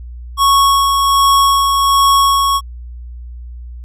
square tone with tremolo, 1106 Hz, C#6, 4 cents flat, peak -8 dBFS, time 0.37-2.61 s, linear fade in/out 50 ms, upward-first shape sine, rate 1.3 Hz, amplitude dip 35%, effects added 60 Hz sine -27 dBFS peak until 3.84 s + resampled to 32000 Hz

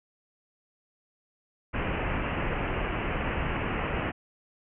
pink low-pass noise, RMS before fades -30 dBFS, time 1.73-4.12 s, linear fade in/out 20 ms, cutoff 2900 Hz, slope 96 dB/octave, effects none

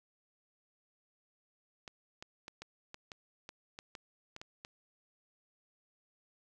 clicks, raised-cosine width 0.2 ms, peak -28 dBFS, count 12, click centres 1.878 / 2.225 / 2.481 / 2.62 / 2.944 / 3.118 / 3.491 / 3.789 / 3.952 / 4.364 / 4.415 / 4.649 s, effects none

